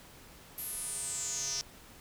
square tone with band-pass filter sweep, 136.5 Hz, C#3, 26 cents flat, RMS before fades -37 dBFS, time 0.58-1.61 s, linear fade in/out 0 ms, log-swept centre 12000 to 5500 Hz, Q 8.5, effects pink hiss -54 dBFS RMS until 2 s

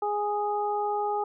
harmonic tone, 414.4 Hz, G#4, 4 cents flat, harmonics 1 / 2 / 3, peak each -30 / -27 / -36 dBFS, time 0.02-1.24 s, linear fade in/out 5 ms, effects none

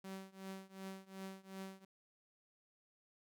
sawtooth tone with tremolo, 191.7 Hz, G3, 38 cents flat, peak -40 dBFS, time 0.04-1.85 s, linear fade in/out 5 ms, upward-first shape triangle, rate 2.7 Hz, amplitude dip 95%, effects none

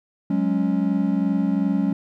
triangle chord, F# suspended second, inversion none, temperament equal, 185 / 207.7 / 277.2 Hz, F#3 / G#3 / C#4, 0 / 0 / 0 cents, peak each -21 dBFS, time 0.3-1.93 s, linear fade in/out 5 ms, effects none

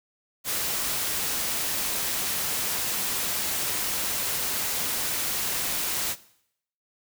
white noise, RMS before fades -28 dBFS, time 0.44-6.16 s, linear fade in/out 50 ms, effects noise-tail reverb RT60 0.7 s tail -18 dB re dry

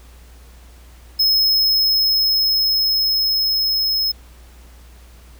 square tone with level ramp, 5170 Hz, E8, 34 cents flat, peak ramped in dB -13 to -17 dBFS, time 1.19-4.12 s, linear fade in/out 10 ms, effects added 60 Hz sine -41 dBFS peak until 5.39 s + pink hiss -50 dBFS RMS until 5.39 s

